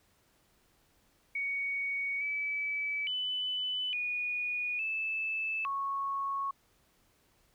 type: tone with pitch steps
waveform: sine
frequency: 2237 / 2297 / 3002 / 2458 / 2626 / 1103 Hz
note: C#7 / D7 / F#7 / D#7 / E7 / C#6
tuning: +15 / -39 / +24 / -22 / -7 / -9 cents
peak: -31 dBFS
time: 1.35-6.51 s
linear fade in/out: 5 ms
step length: 860 ms
effects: pink hiss -69 dBFS RMS until 7.54 s

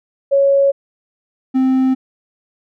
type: tone pair in turn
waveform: sine / triangle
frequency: 554.4 / 261.2 Hz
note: C#5 / C4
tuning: 0 / -3 cents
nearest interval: octave + minor second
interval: 1303 cents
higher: first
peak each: -9 dBFS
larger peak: neither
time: 0.31-0.72 / 1.54-1.95 s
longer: neither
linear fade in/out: 20 ms
effects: none

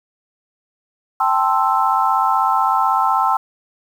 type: chord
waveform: sine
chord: A minor seventh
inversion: third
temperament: equal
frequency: 784 / 880 / 1046.5 / 1318.5 Hz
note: G5 / A5 / C6 / E6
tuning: 0 / 0 / 0 / 0 cents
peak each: -19 dBFS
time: 1.2-3.37 s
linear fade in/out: 5 ms
effects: 7-bit

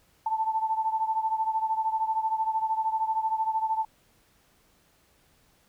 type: beating tone pair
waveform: sine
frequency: 880 / 893 Hz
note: A5 / A5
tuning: 0 / +25 cents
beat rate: 13 Hz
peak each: -26 / -30 dBFS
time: 0.26-3.85 s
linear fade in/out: 5 ms
effects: pink hiss -64 dBFS RMS until 5.68 s

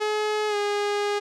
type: tone with pitch glide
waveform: sawtooth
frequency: 424.8 to 410.6 Hz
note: G#4 to G#4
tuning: +39 to -20 cents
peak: -19 dBFS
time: 0-1.2 s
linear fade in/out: 20 ms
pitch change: -59 cents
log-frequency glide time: 0.48-0.56 s
effects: low-pass 6000 Hz 12 dB/octave

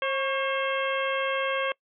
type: harmonic tone with a mistuned harmonic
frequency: 536 Hz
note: C5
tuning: 42 cents sharp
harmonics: 1 / 2 / 3 / 4 / 5 / 6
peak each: -28 / -31 / -33 / -34 / -35 / -36 dBFS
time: 0.02-1.72 s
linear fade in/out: 2 ms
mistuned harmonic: 2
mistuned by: +54 cents
effects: noise-tail reverb RT60 0.1 s tail -25 dB re dry

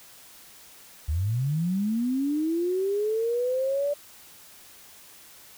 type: linear sweep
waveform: sine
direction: up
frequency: 69.8 to 584 Hz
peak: -23 dBFS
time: 1.08-3.94 s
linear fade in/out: 10 ms
effects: white hiss -50 dBFS RMS until 5.57 s

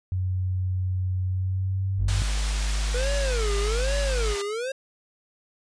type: tone with pitch glide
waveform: sine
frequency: 92.5 to 96.93 Hz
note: F#2 to G2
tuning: 0 to -19 cents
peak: -23 dBFS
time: 0.12-2.22 s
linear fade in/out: 0 ms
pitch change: +81 cents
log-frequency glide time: 1.26-2.03 s
type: tone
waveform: triangle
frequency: 51.3 Hz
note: G#1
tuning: 21 cents flat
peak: -21 dBFS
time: 1.97-4.36 s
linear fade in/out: 50 ms
type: band-pass noise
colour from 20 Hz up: white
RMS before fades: -35 dBFS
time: 2.08-4.42 s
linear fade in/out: 5 ms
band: 450 to 6700 Hz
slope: 12 dB/octave
type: tone with vibrato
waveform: square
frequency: 477.2 Hz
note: A#4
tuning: 41 cents sharp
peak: -28 dBFS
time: 2.94-4.72 s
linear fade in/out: 5 ms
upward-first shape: sine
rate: 1.2 Hz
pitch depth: 300 cents each way
effects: resampled to 22050 Hz

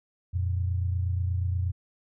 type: tone pair together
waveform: sine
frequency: 88.18 / 116.54 Hz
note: F2 / A#2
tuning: +17 / 0 cents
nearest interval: perfect fourth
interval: 483 cents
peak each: -25 / -33 dBFS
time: 0.33-1.72 s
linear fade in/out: 20 ms
effects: none

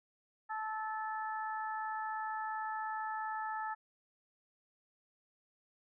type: harmonic tone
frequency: 435.7 Hz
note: A4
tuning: 17 cents flat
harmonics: 2 / 3 / 4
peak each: -38 / -42 / -44 dBFS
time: 0.49-3.75 s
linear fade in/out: 20 ms
effects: none

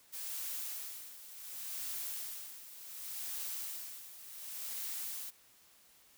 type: noise with tremolo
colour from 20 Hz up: blue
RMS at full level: -40 dBFS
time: 0.12-5.31 s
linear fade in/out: 20 ms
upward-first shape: sine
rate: 0.68 Hz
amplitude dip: 75%
effects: white hiss -64 dBFS RMS until 6.17 s

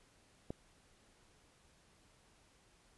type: click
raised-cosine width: 2 ms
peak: -27 dBFS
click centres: 0.505 s
effects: pink hiss -68 dBFS RMS until 2.97 s + resampled to 24000 Hz

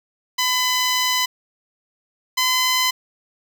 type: tone pair in turn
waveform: 10% pulse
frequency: 1007 / 1018.7 Hz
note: B5 / C6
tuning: +33 / -47 cents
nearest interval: unison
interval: 20 cents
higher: second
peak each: -9 / -8 dBFS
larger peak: second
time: 0.38-1.26 / 2.37-2.91 s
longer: first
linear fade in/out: 10 ms
effects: none

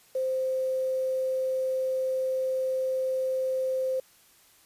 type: tone with quantisation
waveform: sine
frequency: 521 Hz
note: C5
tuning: 7 cents flat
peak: -25 dBFS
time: 0.15-4 s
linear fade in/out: 5 ms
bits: 8
effects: white hiss -59 dBFS RMS until 4.65 s + resampled to 32000 Hz

